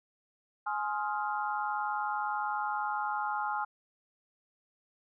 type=chord; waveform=sine; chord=F minor seventh; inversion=first; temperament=just; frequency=838.1 / 1047.7 / 1257.2 / 1396.9 Hz; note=Ab5 / C6 / Eb6 / F6; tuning=+16 / +2 / +18 / 0 cents; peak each=-33 / -38 / -38 / -37 dBFS; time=0.66-3.65 s; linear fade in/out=10 ms; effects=none